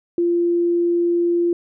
sine tone, 345 Hz, F4, 21 cents flat, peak -15 dBFS, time 0.18-1.53 s, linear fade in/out 2 ms, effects none

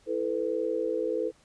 sine chord, E suspended fourth, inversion none, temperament equal with one note detuned, 329.6 / 440 / 501.1 Hz, E4 / A4 / B4, 0 / 0 / +25 cents, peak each -33 / -30 / -30 dBFS, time 0.06-1.32 s, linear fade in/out 50 ms, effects pink hiss -62 dBFS RMS until 1.44 s + resampled to 22050 Hz

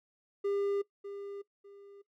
triangle tone with echo, 401 Hz, G4, 39 cents sharp, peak -27 dBFS, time 0.44-0.82 s, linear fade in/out 10 ms, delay 600 ms, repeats 2, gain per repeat -11 dB, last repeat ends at 2.02 s, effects noise-tail reverb RT60 0.1 s tail -18 dB re dry

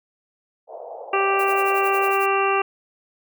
pink band-pass noise, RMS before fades -36 dBFS, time 0.67-2.14 s, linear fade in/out 50 ms, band 490 to 800 Hz, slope 48 dB/octave
harmonic tone, 392 Hz, G4, in tune, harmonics 1 / 2 / 3 / 4 / 5 / 6 / 7, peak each -22 / -24 / -22 / -31 / -34 / -31 / -26 dBFS, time 1.13-2.62 s, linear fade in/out 5 ms
violet noise with tremolo, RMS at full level -35 dBFS, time 1.39-2.26 s, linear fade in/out 2 ms, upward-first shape sine, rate 11 Hz, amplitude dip 85%
effects none

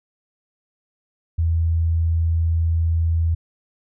sine tone, 82.5 Hz, E2, 2 cents sharp, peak -16 dBFS, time 1.38-3.35 s, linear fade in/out 10 ms, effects none

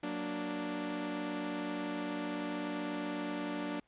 sawtooth chord, Gb augmented, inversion none, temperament equal, 185 / 233.1 / 293.7 Hz, Gb3 / Bb3 / D4, 0 / 0 / 0 cents, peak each -39 / -39 / -33 dBFS, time 0.03-3.8 s, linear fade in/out 5 ms, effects pink hiss -72 dBFS RMS until 3.87 s + resampled to 8000 Hz

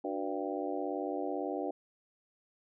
harmonic tone with a mistuned harmonic, 98 Hz, G2, in tune, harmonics 3 / 4 / 5 / 6 / 7 / 8, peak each -38 / -39 / -40 / -41 / -41 / -42 dBFS, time 0.04-1.71 s, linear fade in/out 5 ms, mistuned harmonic 4, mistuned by -100 cents, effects none

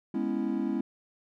triangle chord, C# minor seventh, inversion second, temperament equal, 207.7 / 246.9 / 277.2 / 329.6 Hz, G#3 / B3 / C#4 / E4, 0 / 0 / 0 / 0 cents, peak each -31 dBFS, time 0.14-0.81 s, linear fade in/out 5 ms, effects none

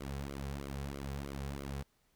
sawtooth tone with flanger, 69.4 Hz, C#2, 3 cents sharp, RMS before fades -41 dBFS, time 0-1.83 s, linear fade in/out 10 ms, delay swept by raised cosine 1.1 to 3.4 ms, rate 3.1 Hz, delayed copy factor -0.85, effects pink hiss -74 dBFS RMS until 2.15 s

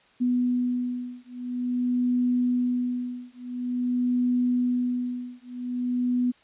sine beating tone pair, 246.9 / 247.38 Hz, B3 / B3, 0 / +3 cents, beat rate 0.48 Hz, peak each -26 dBFS, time 0.2-6.32 s, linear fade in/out 20 ms, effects white hiss -59 dBFS RMS until 6.43 s + resampled to 8000 Hz

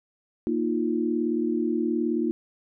sine chord, Bb suspended fourth, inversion none, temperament just, 233.1 / 310.8 / 349.6 Hz, Bb3 / Eb4 / F4, 0 / -2 / +2 cents, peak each -27 dBFS, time 0.47-2.31 s, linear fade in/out 0 ms, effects none

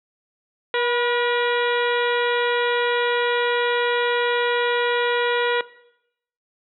harmonic tone with a mistuned harmonic, 480.2 Hz, B4, 49 cents flat, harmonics 1 / 2 / 3 / 4 / 5 / 6 / 7 / 8, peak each -22 / -27 / -27 / -27 / -32 / -34 / -32 / -35 dBFS, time 0.74-5.61 s, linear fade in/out 2 ms, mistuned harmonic 2, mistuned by +31 cents, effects noise-tail reverb RT60 0.8 s tail -18 dB re dry

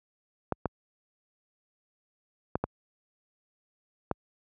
clicks, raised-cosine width 1 ms, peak -13 dBFS, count 5, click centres 0.523 / 0.657 / 2.555 / 2.64 / 4.113 s, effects high-pass 60 Hz 12 dB/octave

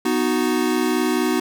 square chord, B major, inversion none, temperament equal, 246.9 / 311.1 / 370 Hz, B3 / D#4 / F#4, 0 / 0 / 0 cents, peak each -23 dBFS, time 0.05-1.4 s, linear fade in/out 5 ms, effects none

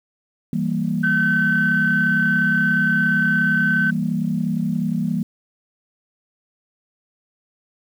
sine chord, E diminished, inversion none, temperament equal, 164.81 / 196 / 233.1 Hz, E3 / G3 / Bb3, 0 / 0 / 0 cents, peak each -23 dBFS, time 0.53-5.23 s, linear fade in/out 2 ms
sine tone, 1531 Hz, G6, 41 cents flat, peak -16 dBFS, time 1.03-3.91 s, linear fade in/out 10 ms
effects tanh soft clip ceiling -8 dBFS + 8-bit

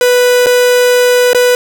45% pulse tone with dropouts, 493.9 Hz, B4, in tune, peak -6 dBFS, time 0.01-1.55 s, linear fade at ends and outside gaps 1 ms, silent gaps 0.461-0.467 / 1.332-1.347 s, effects none

